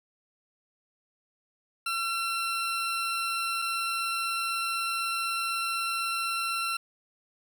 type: tone pair in turn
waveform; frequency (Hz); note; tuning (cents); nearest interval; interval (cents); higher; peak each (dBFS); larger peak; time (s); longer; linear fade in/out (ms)
20% pulse; 1354 / 1354; E6 / E6; +46 / +46; unison; 0; neither; -23 / -23; neither; 1.86-3.62 / 3.62-6.77; second; 5
effects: none

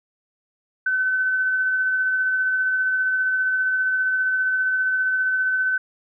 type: tone with tremolo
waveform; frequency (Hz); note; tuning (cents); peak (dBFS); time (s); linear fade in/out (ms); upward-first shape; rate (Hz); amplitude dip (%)
sine; 1519; F#6; +45; -17; 0.86-5.78; 5; triangle; 15; 30
effects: none

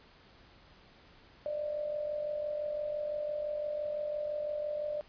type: tone with amplitude modulation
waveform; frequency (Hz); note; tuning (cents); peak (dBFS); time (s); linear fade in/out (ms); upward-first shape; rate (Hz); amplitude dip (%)
sine; 597; D5; +28; -30; 1.46-5.01; 0; sine; 45.9; 55
effects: pink hiss -59 dBFS RMS until 5.08 s + resampled to 11025 Hz

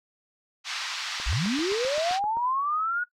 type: band-pass noise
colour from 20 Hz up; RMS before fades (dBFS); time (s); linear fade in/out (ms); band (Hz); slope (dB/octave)
white; -33; 0.64-2.2; 50; 960 to 5100; 24
type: click train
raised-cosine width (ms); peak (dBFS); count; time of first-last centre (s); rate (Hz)
1; -27; 10; 1.2-2.37; 7.69
type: linear sweep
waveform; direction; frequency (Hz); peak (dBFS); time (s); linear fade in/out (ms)
sine; up; 39.32 to 1465; -24; 1.26-3.04; 10
effects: noise-tail reverb RT60 0.1 s tail -17 dB re dry

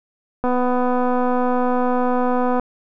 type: click train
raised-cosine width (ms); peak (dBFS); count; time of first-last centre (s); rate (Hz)
1; -8; 538; 0.44-2.597; 249
effects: none

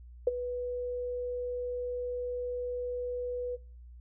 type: tone with ADSR envelope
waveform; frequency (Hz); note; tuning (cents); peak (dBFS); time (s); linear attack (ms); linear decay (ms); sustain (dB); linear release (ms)
sine; 492.5; B4; -5; -19; 0.27-3.57; 4; 23; -13; 25
effects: noise-tail reverb RT60 0.4 s tail -25 dB re dry + added 60 Hz sine -47 dBFS peak until 4 s

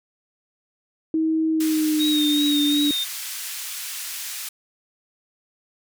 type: tone with pitch glide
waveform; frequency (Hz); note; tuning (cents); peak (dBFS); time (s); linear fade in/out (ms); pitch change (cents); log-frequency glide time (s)
sine; 318.9 to 292.4; D#4 to D4; +43 to -7; -18; 1.14-2.91; 2; -150; 1.51-2.46
type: band-pass noise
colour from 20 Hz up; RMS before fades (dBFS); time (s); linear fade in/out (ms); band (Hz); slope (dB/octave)
white; -32; 1.6-4.49; 5; 1700 to 15000; 12
type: tone with vibrato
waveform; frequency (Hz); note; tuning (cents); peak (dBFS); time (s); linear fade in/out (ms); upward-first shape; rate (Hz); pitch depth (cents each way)
sine; 3728; A#7; -1; -22; 1.99-3.05; 20; sine; 2.7; 44
effects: none

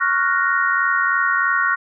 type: chord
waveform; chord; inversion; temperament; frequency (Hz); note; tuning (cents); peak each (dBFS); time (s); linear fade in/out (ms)
sine; Gb major seventh; second; equal; 1108.7 / 1396.9 / 1480 / 1864.7; Db6 / F6 / Gb6 / Bb6; 0 / 0 / 0 / 0; -21; 0-1.76; 20
effects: none

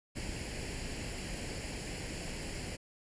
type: noise with comb filter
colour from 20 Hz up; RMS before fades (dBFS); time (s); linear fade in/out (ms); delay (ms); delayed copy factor
pink; -40; 0.15-2.77; 20; 0.41; +0.65
effects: resampled to 22050 Hz

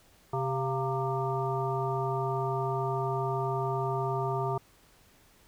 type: harmonic tone with a mistuned harmonic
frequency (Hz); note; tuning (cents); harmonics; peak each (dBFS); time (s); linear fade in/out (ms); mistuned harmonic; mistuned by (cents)
131.7; C3; +12; 1 / 3 / 5 / 7 / 9; -32 / -33 / -35 / -35 / -37; 0.33-4.58; 5; 5; +84
effects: pink hiss -61 dBFS RMS until 5.47 s

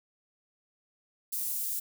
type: high-pass noise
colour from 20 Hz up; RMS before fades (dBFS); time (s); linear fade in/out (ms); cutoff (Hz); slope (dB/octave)
white; -33; 1.32-1.8; 10; 9700; 12
effects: none

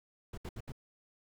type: noise bursts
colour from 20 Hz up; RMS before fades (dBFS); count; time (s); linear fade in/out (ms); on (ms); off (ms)
brown; -42; 4; 0.33-0.721; 5; 46; 69
effects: none

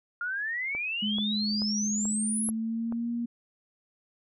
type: exponential sweep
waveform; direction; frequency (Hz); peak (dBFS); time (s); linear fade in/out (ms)
sine; up; 1396.9 to 11175; -29; 0.21-2.5; 2
type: click train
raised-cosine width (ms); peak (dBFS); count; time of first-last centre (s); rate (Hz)
1; -27; 6; 0.75-2.924; 2.3
type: tone with pitch glide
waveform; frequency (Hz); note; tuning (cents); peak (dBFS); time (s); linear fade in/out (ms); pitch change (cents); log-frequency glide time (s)
sine; 210.3 to 236.1; G#3 to A#3; +22 to +22; -28; 1.02-3.26; 10; +200; 2.02-3.1
effects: none

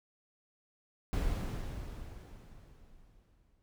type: noise with exponential decay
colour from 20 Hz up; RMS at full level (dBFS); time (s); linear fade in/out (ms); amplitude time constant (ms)
brown; -30; 1.13-3.62; 0; 540
effects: none

